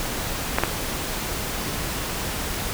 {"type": "clicks", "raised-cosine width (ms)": 0.5, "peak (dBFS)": -3, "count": 2, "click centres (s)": [0.585, 0.636], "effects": ["pink hiss -28 dBFS RMS until 2.73 s"]}